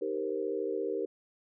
sine chord, C minor seventh, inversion first, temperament equal, 311.1 / 392 / 466.2 / 523.3 Hz, Eb4 / G4 / Bb4 / C5, 0 / 0 / 0 / 0 cents, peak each -39 / -34 / -34 / -40 dBFS, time 0.01-1.06 s, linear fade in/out 10 ms, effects none

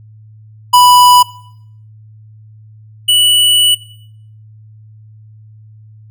square tone pair in turn, 987.8 / 2954 Hz, B5 / F#7, 0 / -3 cents, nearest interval octave + perfect fifth, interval 1897 cents, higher second, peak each -4 / -7 dBFS, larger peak first, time 0.73-1.23 / 3.08-3.75 s, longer second, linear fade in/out 10 ms, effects noise-tail reverb RT60 0.7 s tail -20 dB re dry + added 108 Hz sine -36 dBFS peak until 6.1 s

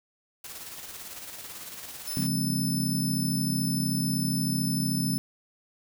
white noise with tremolo, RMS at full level -40 dBFS, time 0.44-2.27 s, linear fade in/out 5 ms, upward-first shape square, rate 18 Hz, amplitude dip 35%
10% pulse tone, 5274 Hz, E8, in tune, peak -26 dBFS, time 2.07-5.18 s, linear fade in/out 5 ms
sine chord, Db major seventh, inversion none, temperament equal, 138.59 / 174.61 / 207.7 / 261.6 Hz, Db3 / F3 / Ab3 / C4, 0 / 0 / 0 / 0 cents, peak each -31 dBFS, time 2.17-5.18 s, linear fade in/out 0 ms
effects none

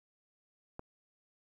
click, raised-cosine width 1 ms, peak -28 dBFS, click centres 0.794 s, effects 11-bit

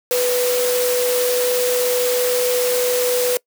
sine tone in noise, 494.8 Hz, B4, 3 cents sharp, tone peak -16 dBFS, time 0.11-3.37 s, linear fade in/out 0 ms, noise white, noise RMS -23 dBFS, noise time 0.11-3.37 s, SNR +4 dB, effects noise-tail reverb RT60 0.1 s tail -24 dB re dry + high-pass 300 Hz 12 dB/octave

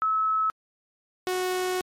sine / sawtooth tone pair in turn, 1296 / 367.5 Hz, E6 / F#4, -30 / -12 cents, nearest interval octave + minor seventh, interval 2182 cents, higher first, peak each -21 dBFS, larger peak neither, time 0.02-0.5 / 1.27-1.81 s, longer second, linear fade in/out 0 ms, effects MP3 64 kbps

